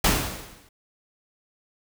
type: noise with exponential decay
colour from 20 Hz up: pink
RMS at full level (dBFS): -17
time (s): 0.04-0.69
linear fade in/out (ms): 5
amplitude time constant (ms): 140
effects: none